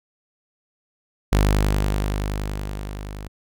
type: tone with level ramp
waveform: sawtooth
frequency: 50.6 Hz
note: G#1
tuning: 44 cents flat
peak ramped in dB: -10 to -29 dBFS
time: 1.32-3.28 s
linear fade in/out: 10 ms
effects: none